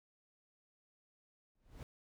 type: noise with exponential growth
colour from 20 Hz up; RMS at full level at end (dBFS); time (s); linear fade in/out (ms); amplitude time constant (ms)
brown; -43; 1.55-1.83; 1; 59
effects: none